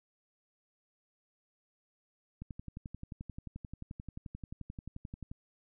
click train, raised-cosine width 5 ms, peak -30 dBFS, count 34, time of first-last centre 2.42-5.315 s, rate 11.4 Hz, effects none

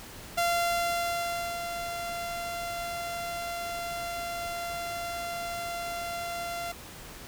sawtooth tone with ADSR envelope, 689 Hz, F5, 24 cents flat, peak -20 dBFS, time 0.37-6.72 s, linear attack 12 ms, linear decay 1200 ms, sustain -9 dB, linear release 5 ms, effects pink hiss -45 dBFS RMS until 7.27 s

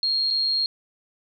sine tone with dropouts, 4248 Hz, C8, 25 cents sharp, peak -20 dBFS, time 0.03-0.66 s, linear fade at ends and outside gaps 1 ms, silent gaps 0.304-0.308 s, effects none

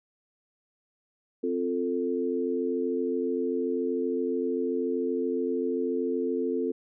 sine chord, F major, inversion second, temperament equal with one note detuned, 261.6 / 349.2 / 442.5 Hz, C4 / F4 / A4, 0 / 0 / +10 cents, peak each -30 / -31 / -29 dBFS, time 1.43-6.72 s, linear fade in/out 10 ms, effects none

